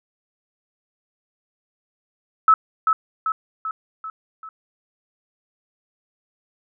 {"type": "tone with echo", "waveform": "sine", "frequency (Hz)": 1300, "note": "E6", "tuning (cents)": -24, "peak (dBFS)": -9, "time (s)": [2.48, 2.54], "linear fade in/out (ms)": 2, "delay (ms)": 390, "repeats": 5, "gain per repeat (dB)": -5, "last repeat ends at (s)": 4.49, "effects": []}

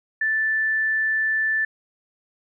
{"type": "tone", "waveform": "sine", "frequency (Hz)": 1760, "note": "A6", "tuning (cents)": 0, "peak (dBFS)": -19, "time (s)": [0.21, 1.65], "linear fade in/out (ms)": 5, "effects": []}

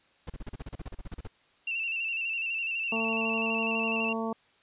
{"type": "noise bursts", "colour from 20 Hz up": "brown", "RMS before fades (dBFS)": -37, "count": 16, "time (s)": [0.27, 1.274], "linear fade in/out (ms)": 5, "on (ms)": 29, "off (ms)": 36}
{"type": "tone with vibrato", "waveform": "sine", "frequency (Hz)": 2700, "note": "E7", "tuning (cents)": 41, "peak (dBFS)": -29, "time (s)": [1.67, 4.13], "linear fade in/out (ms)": 5, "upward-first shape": "square", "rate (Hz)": 12, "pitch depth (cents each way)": 39}
{"type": "harmonic tone", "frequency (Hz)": 224.9, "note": "A3", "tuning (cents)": 38, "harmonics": [1, 2, 3, 4, 5], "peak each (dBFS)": [-32, -35, -37, -38, -39], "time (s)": [2.92, 4.33], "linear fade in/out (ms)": 5}
{"effects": ["white hiss -64 dBFS RMS until 4.62 s", "resampled to 8000 Hz"]}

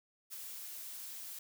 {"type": "noise with ADSR envelope", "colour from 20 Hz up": "blue", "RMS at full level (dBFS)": -44, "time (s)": [0.3, 1.39], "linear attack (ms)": 29, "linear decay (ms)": 23, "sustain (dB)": -2, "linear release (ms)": 4, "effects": []}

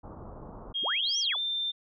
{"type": "low-pass noise", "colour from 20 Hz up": "pink", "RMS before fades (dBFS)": -44, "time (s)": [0.03, 0.73], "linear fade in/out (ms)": 10, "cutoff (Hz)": 1200, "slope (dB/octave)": 48}
{"type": "tone with pitch glide", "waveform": "sine", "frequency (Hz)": [3245, 3580], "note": ["G#7", "A7"], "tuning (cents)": [-41, 29], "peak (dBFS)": -28, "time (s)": [0.74, 1.72], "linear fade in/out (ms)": 20, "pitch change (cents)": 170, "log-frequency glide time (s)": [1.3, 1.39]}
{"type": "linear two-way sweep", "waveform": "sine", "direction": "up then down", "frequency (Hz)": [53.8, 6070, 345.7], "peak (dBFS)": -29, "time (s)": [0.82, 1.37], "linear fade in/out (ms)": 50, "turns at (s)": 1.19}
{"effects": []}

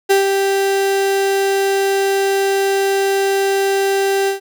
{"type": "tone with ADSR envelope", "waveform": "35% pulse", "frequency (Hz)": 392, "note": "G4", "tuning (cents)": 0, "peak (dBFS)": -7, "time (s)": [0.09, 4.4], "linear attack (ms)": 18, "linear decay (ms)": 130, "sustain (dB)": -5, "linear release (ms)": 120, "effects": []}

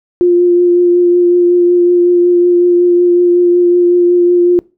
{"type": "tone with vibrato", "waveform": "sine", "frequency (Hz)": 351.9, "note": "F4", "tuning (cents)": 13, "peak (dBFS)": -5, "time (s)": [0.21, 4.59], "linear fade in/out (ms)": 0, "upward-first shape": "triangle", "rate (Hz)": 5.4, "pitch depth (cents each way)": 17, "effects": ["noise-tail reverb RT60 0.3 s tail -23 dB re dry"]}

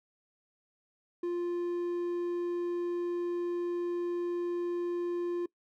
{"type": "tone", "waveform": "triangle", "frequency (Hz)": 349.2, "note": "F4", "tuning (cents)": 0, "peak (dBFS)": -28, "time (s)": [1.23, 5.46], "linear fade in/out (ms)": 5, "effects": ["noise-tail reverb RT60 0.1 s tail -22 dB re dry"]}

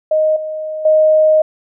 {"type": "tone with level steps", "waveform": "sine", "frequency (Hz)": 622.3, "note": "D#5", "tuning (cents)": 0, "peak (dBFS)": [-10, -20, -7], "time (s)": [0.11, 1.42], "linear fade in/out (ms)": 5, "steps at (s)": [0.36, 0.85], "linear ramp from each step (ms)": 5, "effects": []}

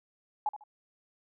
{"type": "tone with echo", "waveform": "sine", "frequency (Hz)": 842, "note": "G#5", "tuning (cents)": 24, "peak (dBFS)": -26, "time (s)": [0.46, 0.49], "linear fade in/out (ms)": 2, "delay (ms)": 74, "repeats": 2, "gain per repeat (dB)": -12, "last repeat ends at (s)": 0.638, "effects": []}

